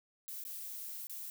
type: noise with dropouts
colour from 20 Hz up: violet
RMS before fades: -44 dBFS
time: 0.28-1.3 s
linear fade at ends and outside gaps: 0 ms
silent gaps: 0.438-0.451 / 1.07-1.096 s
effects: none